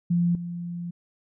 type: tone with level steps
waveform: sine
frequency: 173.1 Hz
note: F3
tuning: 15 cents flat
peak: -19 / -30 dBFS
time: 0.1-0.91 s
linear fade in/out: 10 ms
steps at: 0.35 s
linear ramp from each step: 2 ms
effects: none